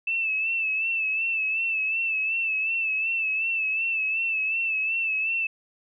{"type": "tone with vibrato", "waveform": "sine", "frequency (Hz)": 2637, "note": "E7", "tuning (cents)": 0, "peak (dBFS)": -23, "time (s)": [0.07, 5.47], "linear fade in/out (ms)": 5, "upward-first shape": "sine", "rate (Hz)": 2.7, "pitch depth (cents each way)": 49, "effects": []}